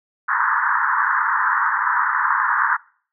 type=band-pass noise; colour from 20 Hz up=pink; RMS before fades=-19 dBFS; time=0.28-2.77 s; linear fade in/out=10 ms; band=910 to 1800 Hz; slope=96 dB/octave; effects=noise-tail reverb RT60 0.5 s tail -25 dB re dry